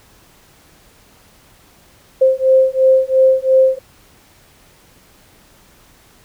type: beating tone pair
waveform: sine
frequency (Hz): 523.3 / 526.2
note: C5 / C5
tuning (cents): 0 / +10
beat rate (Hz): 2.9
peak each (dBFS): -12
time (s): 2.21-3.79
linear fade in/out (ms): 10
effects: pink hiss -49 dBFS RMS until 6.24 s